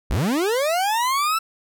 40% pulse linear sweep, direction up, 32.7 to 1341 Hz, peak -18 dBFS, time 0.1-1.39 s, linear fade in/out 10 ms, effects none

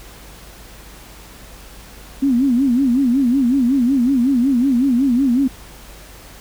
sine tone with vibrato, 256.8 Hz, C4, 32 cents flat, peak -12 dBFS, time 2.22-5.48 s, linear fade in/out 10 ms, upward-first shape sine, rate 5.4 Hz, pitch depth 160 cents each way, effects added 50 Hz sine -41 dBFS peak until 6.4 s + pink hiss -41 dBFS RMS until 6.4 s

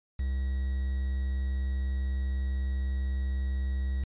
triangle tone with quantisation, 66 Hz, C2, 16 cents sharp, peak -25 dBFS, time 0.19-4.04 s, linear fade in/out 5 ms, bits 8, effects resampled to 8000 Hz

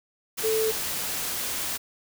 sine tone in noise, 440 Hz, A4, in tune, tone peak -22 dBFS, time 0.43-0.72 s, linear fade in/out 20 ms, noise white, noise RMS -30 dBFS, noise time 0.37-1.78 s, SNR +5 dB, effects none

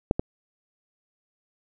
clicks, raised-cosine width 2 ms, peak -6 / -11 dBFS, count 2, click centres 0.111 / 0.195 s, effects none

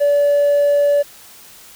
triangle tone, 576 Hz, D5, 34 cents flat, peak -8 dBFS, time 0-1.03 s, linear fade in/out 20 ms, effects tanh soft clip ceiling -7 dBFS + white hiss -42 dBFS RMS until 1.75 s

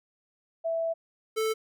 sine / square tone pair in turn, 659.3 / 440 Hz, E5 / A4, 0 / 0 cents, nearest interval perfect fifth, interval 700 cents, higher first, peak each -26 dBFS, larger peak neither, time 0.64-0.94 / 1.36-1.54 s, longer first, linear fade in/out 20 ms, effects none

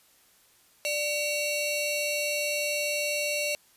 sawtooth ring-modulated tone, 1661.2 Hz, G#6, in tune, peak -20 dBFS, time 0.85-3.55 s, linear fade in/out 0 ms, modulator 1070 Hz, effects white hiss -61 dBFS RMS until 3.76 s + resampled to 32000 Hz

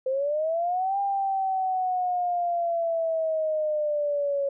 sine linear two-way sweep, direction up then down, 513 to 800 to 554 Hz, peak -23 dBFS, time 0.06-4.49 s, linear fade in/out 5 ms, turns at 0.99 s, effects none

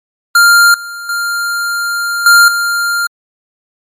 square tone with level steps, 1396.9 Hz, F6, in tune, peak -4 / -23 / -14 / -3 / -12 dBFS, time 0.35-3.07 s, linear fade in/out 5 ms, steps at 0.74 / 1.09 / 2.26 / 2.48 s, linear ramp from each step 2 ms, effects MP3 64 kbps

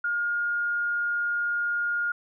sine tone, 1421 Hz, F6, 30 cents sharp, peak -24 dBFS, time 0.04-2.12 s, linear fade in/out 5 ms, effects none

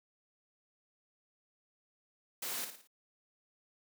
white noise with echo, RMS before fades -39 dBFS, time 2.42-2.65 s, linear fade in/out 5 ms, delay 56 ms, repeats 4, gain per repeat -7 dB, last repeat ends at 2.874 s, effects high-pass 200 Hz 12 dB/octave

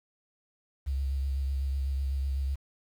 sine tone with vibrato, 68 Hz, C#2, 33 cents flat, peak -27 dBFS, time 0.86-2.56 s, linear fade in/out 20 ms, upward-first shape triangle, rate 8 Hz, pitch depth 40 cents each way, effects 9-bit

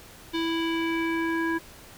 square tone with low-pass filter sweep, 329.6 Hz, E4, in tune, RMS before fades -27 dBFS, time 0.33-1.59 s, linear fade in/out 20 ms, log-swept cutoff 3600 to 1600 Hz, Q 3.1, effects pink hiss -48 dBFS RMS until 1.97 s

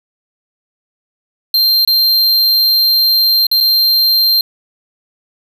square tone with dropouts, 4167 Hz, C8, 8 cents flat, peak -9 dBFS, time 1.54-4.41 s, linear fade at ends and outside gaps 2 ms, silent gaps 1.85-1.875 / 3.468-3.514 / 3.604-3.608 s, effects none

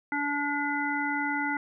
harmonic tone, 288.4 Hz, D4, 31 cents flat, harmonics 1 / 3 / 5 / 7, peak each -32 / -32 / -32 / -32 dBFS, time 0.12-1.57 s, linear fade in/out 2 ms, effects none

